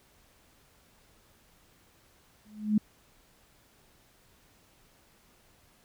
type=tone with exponential growth; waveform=sine; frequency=212.1 Hz; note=G#3; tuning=37 cents sharp; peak=-18 dBFS; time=2.45-2.78 s; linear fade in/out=5 ms; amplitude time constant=71 ms; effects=pink hiss -63 dBFS RMS until 5.84 s